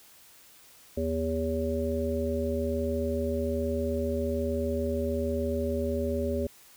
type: harmonic tone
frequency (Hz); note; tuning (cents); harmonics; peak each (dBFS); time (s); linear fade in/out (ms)
80.6; E2; -38; 1 / 3 / 5 / 7; -32 / -32 / -32 / -32; 0.97-6.47; 5
effects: white hiss -55 dBFS RMS until 6.76 s